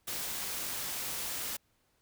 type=noise; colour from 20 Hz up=white; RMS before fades=-37 dBFS; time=0.07-1.57 s; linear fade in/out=10 ms; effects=pink hiss -73 dBFS RMS until 2.01 s